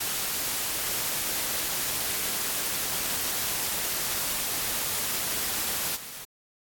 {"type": "noise with level steps", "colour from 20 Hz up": "white", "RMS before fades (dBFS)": [-29, -40], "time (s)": [0, 6.25], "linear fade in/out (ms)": 10, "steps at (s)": 5.95, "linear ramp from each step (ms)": 20, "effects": ["AAC 64 kbps"]}